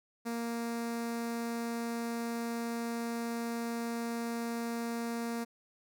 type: tone with notch filter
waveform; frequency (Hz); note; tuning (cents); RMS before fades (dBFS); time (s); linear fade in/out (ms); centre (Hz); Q
sawtooth; 233.1; A#3; 0; -36; 0.25-5.45; 20; 3100; 2
effects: none